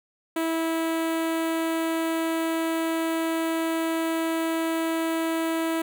sawtooth tone with notch filter, 326.5 Hz, E4, 17 cents flat, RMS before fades -26 dBFS, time 0.36-5.82 s, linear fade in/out 5 ms, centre 5300 Hz, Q 1.2, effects none

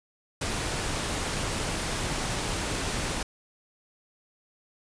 pink noise, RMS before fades -30 dBFS, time 0.41-3.23 s, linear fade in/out 5 ms, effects resampled to 22050 Hz

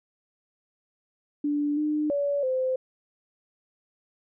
sine tone with pitch steps, 292.3 / 301.8 / 570 / 517 Hz, D4 / D4 / C#5 / C5, -8 / +47 / +48 / -21 cents, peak -23 dBFS, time 1.44-2.76 s, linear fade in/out 5 ms, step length 330 ms, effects none

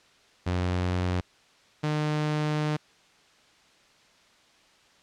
sawtooth tone pair in turn, 90.1 / 151.53 Hz, F#2 / D#3, -45 / -45 cents, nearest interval major sixth, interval 900 cents, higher second, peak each -21 dBFS, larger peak neither, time 0.46-1.21 / 1.83-2.77 s, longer second, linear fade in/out 10 ms, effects white hiss -59 dBFS RMS until 5.02 s + low-pass 5000 Hz 12 dB/octave

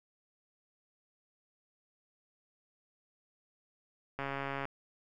click train, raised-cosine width 0.5 ms, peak -22 dBFS, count 65, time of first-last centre 4.19-4.654 s, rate 138 Hz, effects none

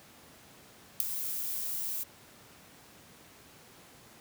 violet noise with ADSR envelope, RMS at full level -20 dBFS, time 1-2.04 s, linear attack 3 ms, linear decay 4 ms, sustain -15 dB, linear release 16 ms, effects pink hiss -55 dBFS RMS until 4.2 s + high-pass 100 Hz 12 dB/octave

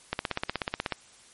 click train, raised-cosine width 0.3 ms, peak -11 dBFS, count 14, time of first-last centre 0.13-0.923 s, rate 16.4 Hz, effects white hiss -55 dBFS RMS until 1.33 s + MP3 48 kbps

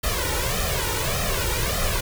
pink noise with flanger, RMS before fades -24 dBFS, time 0.03-2.01 s, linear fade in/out 10 ms, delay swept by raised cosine 1.6 to 2.16 ms, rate 1.7 Hz, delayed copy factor +0.8, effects none

